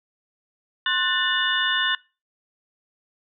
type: tone cluster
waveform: sine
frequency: 1058 / 1483 / 1780 / 2916 / 3553 Hz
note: C6 / F#6 / A6 / F#7 / A7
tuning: +19 / +4 / +20 / -26 / +16 cents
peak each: -29 / -26 / -25 / -27 / -26 dBFS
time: 0.86-1.95 s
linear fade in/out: 2 ms
effects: noise-tail reverb RT60 0.3 s tail -23 dB re dry